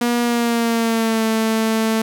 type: tone with pitch glide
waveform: sawtooth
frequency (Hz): 239.3 to 222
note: A#3 to A3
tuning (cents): +46 to +16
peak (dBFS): -12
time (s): 0.01-2.02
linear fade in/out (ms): 5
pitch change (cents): -130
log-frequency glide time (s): 0.22-1.24
effects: none